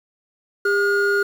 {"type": "tone pair together", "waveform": "triangle", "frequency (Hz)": [402.1, 1433], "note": ["G4", "F6"], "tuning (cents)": [44, 44], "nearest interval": "octave + minor seventh", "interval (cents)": 2200, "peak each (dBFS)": -17, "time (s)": [0.65, 1.23], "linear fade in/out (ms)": 5, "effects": ["7-bit"]}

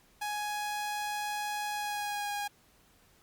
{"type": "tone with pitch glide", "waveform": "sawtooth", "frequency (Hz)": [834, 819.7], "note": ["G#5", "G#5"], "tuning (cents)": [7, -23], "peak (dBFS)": -29, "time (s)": [0.21, 2.48], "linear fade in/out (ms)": 10, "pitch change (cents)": -30, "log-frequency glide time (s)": [1.71, 2.32], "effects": ["pink hiss -64 dBFS RMS until 3.22 s", "Opus 48 kbps"]}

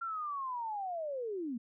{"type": "linear sweep", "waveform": "sine", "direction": "down", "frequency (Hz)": [1382, 220], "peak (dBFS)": -35, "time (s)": [0.01, 1.58], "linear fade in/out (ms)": 10, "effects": []}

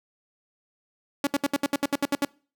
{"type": "tone bursts", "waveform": "sawtooth", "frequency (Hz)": 282.6, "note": "C#4", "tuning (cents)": 34, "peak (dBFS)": -17, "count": 11, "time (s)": [1.24, 2.25], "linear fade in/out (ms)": 2, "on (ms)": 30, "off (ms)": 68, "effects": ["noise-tail reverb RT60 0.4 s tail -25 dB re dry"]}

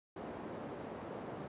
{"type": "band-pass noise", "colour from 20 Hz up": "white", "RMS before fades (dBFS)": -45, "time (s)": [0.16, 1.48], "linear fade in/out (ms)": 5, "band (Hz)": [130, 600], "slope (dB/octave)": 12, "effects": ["resampled to 8000 Hz"]}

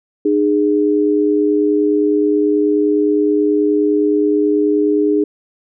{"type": "tone pair together", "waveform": "sine", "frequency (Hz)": [303.4, 412.9], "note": ["D#4", "G#4"], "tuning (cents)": [-44, -10], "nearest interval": "perfect fourth", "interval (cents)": 534, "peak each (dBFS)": -14, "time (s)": [0.25, 5.24], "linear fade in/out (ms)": 5, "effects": []}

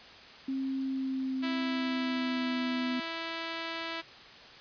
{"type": "tone with pitch glide", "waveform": "sine", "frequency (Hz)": [267.1, 252.1], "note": ["C4", "B3"], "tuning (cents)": [36, 36], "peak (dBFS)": -30, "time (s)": [0.48, 3], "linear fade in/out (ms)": 5, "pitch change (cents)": -100, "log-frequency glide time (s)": [0.8, 2.57]}
{"type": "tone", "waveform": "5% pulse", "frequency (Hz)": 329.6, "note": "E4", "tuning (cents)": 0, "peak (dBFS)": -23, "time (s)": [1.42, 4.02], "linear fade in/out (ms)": 20}
{"effects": ["white hiss -50 dBFS RMS until 4.6 s", "resampled to 11025 Hz"]}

